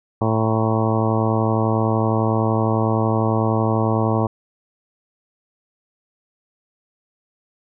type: harmonic tone with a mistuned harmonic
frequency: 110.9 Hz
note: A2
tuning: 14 cents sharp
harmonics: 1 / 2 / 3 / 4 / 5 / 6 / 7 / 8 / 9 / 10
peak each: -20 / -23 / -25 / -26 / -27 / -28 / -28 / -29 / -30 / -30 dBFS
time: 0.21-4.27 s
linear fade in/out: 5 ms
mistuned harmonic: 8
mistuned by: +60 cents
effects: none